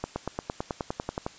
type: accelerating click train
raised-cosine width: 1 ms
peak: -15 dBFS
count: 13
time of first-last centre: 0.04-1.265 s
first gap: 120 ms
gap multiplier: 0.97
effects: white hiss -50 dBFS RMS until 1.38 s + resampled to 16000 Hz